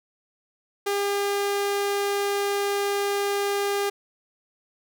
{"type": "tone", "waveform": "sawtooth", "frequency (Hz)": 402.8, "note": "G4", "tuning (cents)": 47, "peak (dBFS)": -19, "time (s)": [0.86, 3.9], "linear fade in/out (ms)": 10, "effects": []}